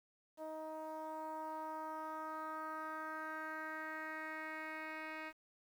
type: tone with low-pass filter sweep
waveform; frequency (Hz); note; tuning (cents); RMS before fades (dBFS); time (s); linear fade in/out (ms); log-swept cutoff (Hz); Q
10% pulse; 313.7; D#4; +14; -45; 0.37-5.33; 50; 720 to 2600; 3.1
effects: 11-bit